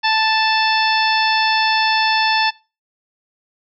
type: harmonic tone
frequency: 880 Hz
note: A5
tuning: in tune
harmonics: 1 / 2 / 3 / 4 / 5 / 6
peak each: -17 / -20 / -22 / -23 / -24 / -25 dBFS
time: 0.03-2.51 s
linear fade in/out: 20 ms
effects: noise-tail reverb RT60 0.3 s tail -22 dB re dry